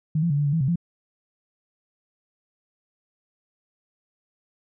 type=tone with pitch steps; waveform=sine; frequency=155.2 / 170.3 / 142.9 / 146.2 / 142.4 / 163.4 / 132.6 / 171.8 Hz; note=D#3 / F3 / D3 / D3 / C#3 / E3 / C3 / F3; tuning=-4 / -43 / -47 / -7 / +47 / -15 / +23 / -28 cents; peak=-19 dBFS; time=0.15-0.758 s; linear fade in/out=5 ms; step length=76 ms; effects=none